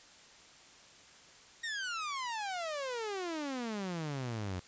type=exponential sweep; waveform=sawtooth; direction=down; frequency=1890 to 87.31 Hz; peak=-32 dBFS; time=1.63-4.6 s; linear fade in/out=10 ms; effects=white hiss -57 dBFS RMS until 4.67 s + resampled to 16000 Hz